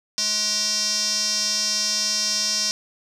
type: tone with band-pass filter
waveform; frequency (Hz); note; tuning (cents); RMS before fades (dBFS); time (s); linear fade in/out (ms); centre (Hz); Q
square; 211.7; G#3; +33; -23; 0.18-2.71; 0; 5400; 6.9
effects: none